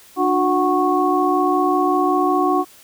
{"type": "tone cluster", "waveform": "sine", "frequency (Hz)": [297.7, 363, 742, 1101], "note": ["D4", "F#4", "F#5", "C#6"], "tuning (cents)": [24, -33, 5, -12], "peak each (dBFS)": -20, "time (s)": [0.16, 2.65], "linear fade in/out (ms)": 50, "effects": ["white hiss -47 dBFS RMS until 2.83 s"]}